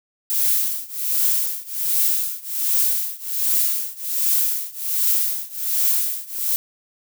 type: noise with tremolo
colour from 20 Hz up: violet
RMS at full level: -17 dBFS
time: 0.3-6.56 s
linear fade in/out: 0 ms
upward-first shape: triangle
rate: 1.3 Hz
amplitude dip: 95%
effects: none